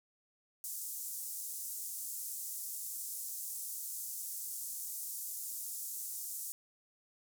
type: band-pass noise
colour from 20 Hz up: white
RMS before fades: -42 dBFS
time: 0.64-6.52 s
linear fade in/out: 0 ms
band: 6600 to 16000 Hz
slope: 24 dB/octave
effects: none